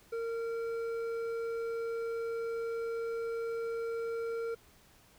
triangle tone with hard clipping, 459.9 Hz, A#4, 23 cents flat, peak -35 dBFS, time 0.12-4.55 s, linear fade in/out 10 ms, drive 11 dB, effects pink hiss -62 dBFS RMS until 5.18 s

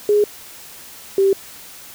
sine tone pair in turn, 415.3 / 390.2 Hz, G#4 / G4, 0 / -8 cents, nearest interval minor second, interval 108 cents, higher first, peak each -11 dBFS, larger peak neither, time 0.09-0.24 / 1.18-1.33 s, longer neither, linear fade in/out 2 ms, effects white hiss -39 dBFS RMS until 1.94 s

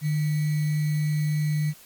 sine tone with sample-and-hold, 151.6 Hz, D#3, 45 cents flat, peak -21 dBFS, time 0.01-1.74 s, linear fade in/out 50 ms, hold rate 2100 Hz, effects white hiss -50 dBFS RMS until 1.85 s + MP3 96 kbps

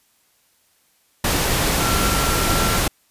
sine tone in noise, 1358 Hz, F6, 49 cents flat, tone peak -25 dBFS, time 1.8-2.78 s, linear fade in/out 5 ms, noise pink, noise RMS -19 dBFS, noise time 1.24-2.88 s, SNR -9 dB, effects white hiss -61 dBFS RMS until 3.1 s + resampled to 32000 Hz

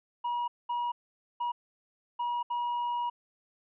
triangle tone bursts at uneven times, 961 Hz, B5, 48 cents flat, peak -27 dBFS, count 5, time 0.24-0.48 / 0.69-0.92 / 1.4-1.52 / 2.19-2.43 / 2.5-3.1 s, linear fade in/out 10 ms, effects resampled to 8000 Hz

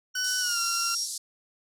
sine tone, 5588 Hz, F8, in tune, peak -28 dBFS, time 0.14-1.08 s, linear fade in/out 50 ms
sawtooth tone with pitch glide, 1500 to 1375.5 Hz, F#6 to F6, +23 to -27 cents, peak -26 dBFS, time 0.15-0.95 s, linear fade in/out 5 ms, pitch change -150 cents, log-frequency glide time 0.4-0.59 s
pink band-pass noise, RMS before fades -35 dBFS, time 0.24-1.18 s, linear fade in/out 5 ms, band 4400 to 11000 Hz, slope 48 dB/octave
effects none

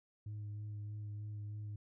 sine tone with vibrato, 104.7 Hz, G#2, 15 cents sharp, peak -39 dBFS, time 0.26-1.76 s, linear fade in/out 5 ms, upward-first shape sine, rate 3.2 Hz, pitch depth 16 cents each way, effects tanh soft clip ceiling -40 dBFS

